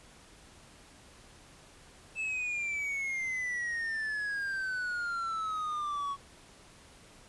triangle exponential sweep, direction down, 2637 to 1108.7 Hz, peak -30 dBFS, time 2.15-6.17 s, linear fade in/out 50 ms, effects pink hiss -56 dBFS RMS until 7.28 s + resampled to 24000 Hz

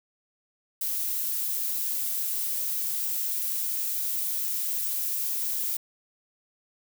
violet noise, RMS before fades -29 dBFS, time 0.81-5.77 s, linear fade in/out 5 ms, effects none

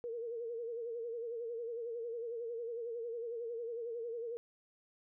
sine tone with vibrato, 466.2 Hz, A#4, in tune, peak -38 dBFS, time 0.04-4.37 s, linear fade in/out 0 ms, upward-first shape sine, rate 11 Hz, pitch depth 66 cents each way, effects none

